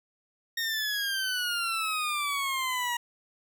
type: exponential sweep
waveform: 20% pulse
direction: down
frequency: 1856 to 949 Hz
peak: -23 dBFS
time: 0.57-2.97 s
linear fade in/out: 5 ms
effects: none